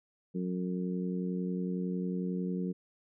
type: harmonic tone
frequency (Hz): 91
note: F#2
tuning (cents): -28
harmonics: 2 / 3 / 4 / 5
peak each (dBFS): -32 / -40 / -41 / -42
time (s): 0.34-2.73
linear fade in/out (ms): 20
effects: none